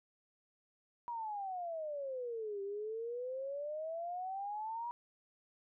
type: exponential two-way sweep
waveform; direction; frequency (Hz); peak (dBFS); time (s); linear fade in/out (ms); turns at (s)
sine; down then up; 966 to 392 to 966; -38; 1.08-4.91; 0; 2.62
effects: none